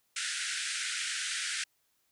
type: band-pass noise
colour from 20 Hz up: pink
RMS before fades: -35 dBFS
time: 0.16-1.64 s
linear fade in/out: 5 ms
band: 1400 to 9800 Hz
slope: 96 dB/octave
effects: white hiss -74 dBFS RMS until 2.11 s